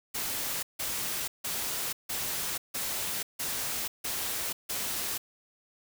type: noise bursts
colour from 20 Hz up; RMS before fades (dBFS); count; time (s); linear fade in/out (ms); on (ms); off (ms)
white; -33; 8; 0.14-5.18; 10; 490; 160
effects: none